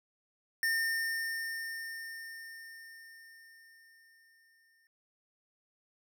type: tone with exponential decay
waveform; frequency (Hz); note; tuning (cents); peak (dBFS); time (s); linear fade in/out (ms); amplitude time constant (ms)
square; 1815; A#6; -47; -28; 0.63-4.87; 1; 920
effects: none